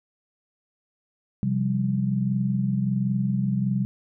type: chord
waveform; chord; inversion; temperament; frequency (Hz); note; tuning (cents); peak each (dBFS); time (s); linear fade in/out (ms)
sine; C suspended fourth; none; equal; 130.81 / 174.61 / 196; C3 / F3 / G3; 0 / 0 / 0; -25 / -30 / -24; 1.43-3.85; 0
effects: none